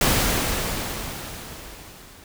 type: noise with level ramp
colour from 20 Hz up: pink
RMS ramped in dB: -18 to -47 dBFS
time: 0.01-2.24 s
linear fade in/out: 2 ms
effects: none